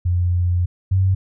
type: tone pair in turn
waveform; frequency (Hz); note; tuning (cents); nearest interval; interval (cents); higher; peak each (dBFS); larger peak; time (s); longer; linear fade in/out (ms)
sine; 88.5 / 94.81; F2 / F#2; +23 / +43; minor second; 120; second; -15 / -13; second; 0.05-0.66 / 0.91-1.15; first; 10
effects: none